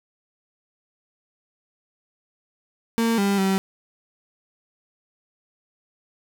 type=tone with pitch steps; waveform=35% pulse; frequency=229 / 199.1 / 192.4 Hz; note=A#3 / G3 / G3; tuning=-31 / +27 / -32 cents; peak=-17 dBFS; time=2.98-3.58 s; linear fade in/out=0 ms; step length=200 ms; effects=none